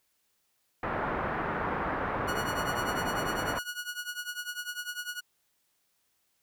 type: low-pass noise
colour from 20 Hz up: white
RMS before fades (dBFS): -32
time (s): 0.83-3.59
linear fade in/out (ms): 2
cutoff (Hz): 1500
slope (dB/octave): 24
type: tone with tremolo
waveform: sawtooth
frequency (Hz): 1455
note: F#6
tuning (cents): -29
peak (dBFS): -28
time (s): 2.27-5.21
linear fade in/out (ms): 20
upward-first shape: triangle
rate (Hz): 10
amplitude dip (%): 90
effects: white hiss -74 dBFS RMS until 6.42 s